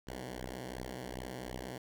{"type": "beating tone pair", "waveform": "5% pulse", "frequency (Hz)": [61.74, 64.44], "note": ["B1", "C2"], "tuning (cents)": [0, -26], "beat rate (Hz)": 2.7, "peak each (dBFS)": [-33, -32], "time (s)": [0.07, 1.78], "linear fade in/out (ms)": 5, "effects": []}